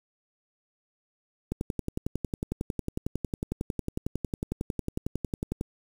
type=click train; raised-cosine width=3 ms; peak=-16 dBFS; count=46; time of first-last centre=1.52-5.611 s; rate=11 Hz; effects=7-bit